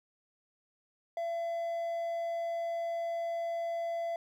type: tone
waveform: triangle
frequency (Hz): 675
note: E5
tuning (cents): +41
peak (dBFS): -30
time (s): 1.17-4.16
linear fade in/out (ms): 2
effects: none